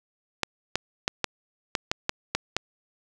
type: clicks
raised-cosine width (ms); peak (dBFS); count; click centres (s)
0.2; -6; 9; 0.433 / 0.756 / 1.079 / 1.243 / 1.752 / 1.915 / 2.094 / 2.35 / 2.566
effects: none